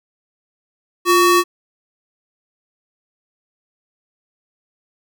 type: ring-modulated tone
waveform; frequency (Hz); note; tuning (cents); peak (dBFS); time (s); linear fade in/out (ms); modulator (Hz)
square; 740; F#5; 0; -8; 1.05-1.44; 50; 389
effects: none